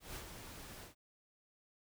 pink noise with ADSR envelope, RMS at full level -45 dBFS, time 0-0.95 s, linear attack 150 ms, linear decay 85 ms, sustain -6 dB, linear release 120 ms, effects none

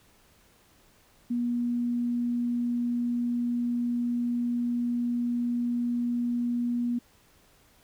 sine tone, 240.4 Hz, B3, 46 cents flat, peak -25 dBFS, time 1.3-6.99 s, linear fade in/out 10 ms, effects pink hiss -61 dBFS RMS until 7.83 s

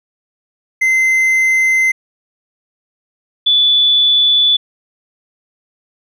triangle / sine tone pair in turn, 2067 / 3465 Hz, C7 / A7, -22 / -27 cents, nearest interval major sixth, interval 895 cents, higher second, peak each -8 dBFS, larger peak neither, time 0.81-1.92 / 3.46-4.57 s, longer neither, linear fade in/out 10 ms, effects none

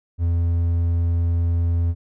triangle tone, 85 Hz, F2, 46 cents flat, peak -15 dBFS, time 0.18-1.95 s, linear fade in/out 50 ms, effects none

